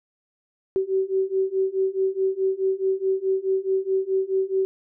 sine beating tone pair, 380 / 384.7 Hz, F#4 / G4, +46 / -33 cents, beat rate 4.7 Hz, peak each -24 / -23 dBFS, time 0.76-4.65 s, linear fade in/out 0 ms, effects none

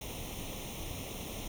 pink noise with comb filter, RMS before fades -41 dBFS, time 0.01-1.48 s, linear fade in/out 5 ms, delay 0.32 ms, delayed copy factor +0.8, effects none

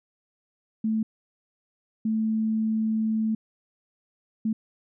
sine tone bursts at uneven times, 219.8 Hz, A3, 2 cents flat, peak -22 dBFS, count 3, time 0.84-1.03 / 2.05-3.35 / 4.45-4.53 s, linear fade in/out 5 ms, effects none

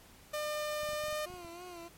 sawtooth tone with pitch glide, 602 to 606.9 Hz, D5 to D#5, +43 to -43 cents, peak -30 dBFS, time 0.33-1.26 s, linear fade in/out 10 ms, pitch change +14 cents, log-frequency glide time 0.96-1.07 s
clicks, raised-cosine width 5 ms, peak -40 dBFS, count 9, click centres 0.833 / 0.89 / 0.933 / 1.039 / 1.084 / 1.127 / 1.302 / 1.34 / 1.448 s
20% pulse tone with vibrato, 349.2 Hz, F4, in tune, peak -40 dBFS, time 1.25-1.89 s, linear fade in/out 20 ms, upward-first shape sine, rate 3.1 Hz, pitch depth 65 cents each way
effects pink hiss -58 dBFS RMS until 1.97 s + MP3 64 kbps

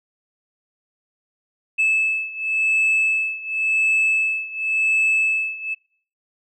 sine beating tone pair, 2613 / 2613.92 Hz, E7 / E7, -16 / -15 cents, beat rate 0.92 Hz, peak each -18 / -20 dBFS, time 1.78-5.75 s, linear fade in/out 20 ms, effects noise-tail reverb RT60 0.5 s tail -23 dB re dry + tanh soft clip ceiling -13 dBFS

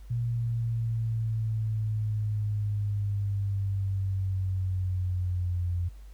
sine exponential sweep, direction down, 119 to 87.31 Hz, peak -26 dBFS, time 0.1-5.89 s, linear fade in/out 10 ms, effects added 50 Hz sine -43 dBFS peak until 6.13 s + pink hiss -63 dBFS RMS until 6.13 s

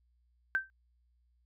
sine tone with exponential decay, 1556 Hz, G6, 13 cents flat, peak -23 dBFS, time 0.55-0.7 s, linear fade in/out 0 ms, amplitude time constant 31 ms, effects added 60 Hz sine -68 dBFS peak until 1.45 s

